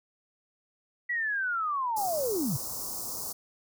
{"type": "linear sweep", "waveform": "sine", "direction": "down", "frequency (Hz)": [1961, 110.6], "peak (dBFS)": -27, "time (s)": [1.09, 2.57], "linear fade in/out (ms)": 10}
{"type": "band-stop noise", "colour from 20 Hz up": "white", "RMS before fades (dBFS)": -36, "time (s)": [1.96, 3.33], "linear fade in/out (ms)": 10, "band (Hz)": [1200, 4800], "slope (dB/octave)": 48}
{"effects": []}